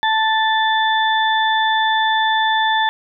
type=harmonic tone; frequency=880 Hz; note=A5; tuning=in tune; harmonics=1 / 2 / 4; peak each=-16 / -19 / -22 dBFS; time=0.03-2.89 s; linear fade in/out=0 ms; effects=none